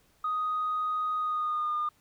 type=tone with pitch glide; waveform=sine; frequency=1247 to 1213.6 Hz; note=D#6 to D#6; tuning=+3 to -44 cents; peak=-26 dBFS; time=0.24-1.89 s; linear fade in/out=5 ms; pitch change=-47 cents; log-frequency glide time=1.17-1.77 s; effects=tanh soft clip ceiling -23 dBFS + pink hiss -66 dBFS RMS until 2 s